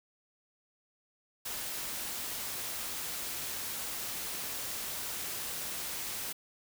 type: noise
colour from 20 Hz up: white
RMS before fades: -38 dBFS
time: 1.45-6.33 s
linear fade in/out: 10 ms
effects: none